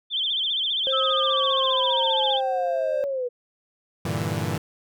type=tone with vibrato; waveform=sine; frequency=3322 Hz; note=G#7; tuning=in tune; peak=-22 dBFS; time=0.1-2.41 s; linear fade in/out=50 ms; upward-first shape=sine; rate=15 Hz; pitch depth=140 cents each way
type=tone with pitch glide; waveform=triangle; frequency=531 to 527.9 Hz; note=C5 to C5; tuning=+25 to +15 cents; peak=-23 dBFS; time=0.87-3.04 s; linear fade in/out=0 ms; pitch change=-10 cents; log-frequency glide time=1.33-1.44 s
type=linear sweep; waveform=sine; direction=down; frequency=1318.5 to 480.4 Hz; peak=-24 dBFS; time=0.92-3.29 s; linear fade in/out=20 ms
type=chord; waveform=sawtooth; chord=E half-diminished seventh; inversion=first; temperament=equal; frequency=98 / 116.54 / 146.83 / 164.81 Hz; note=G2 / Bb2 / D3 / E3; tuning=0 / 0 / 0 / 0 cents; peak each=-26 dBFS; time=4.05-4.58 s; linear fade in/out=5 ms
effects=none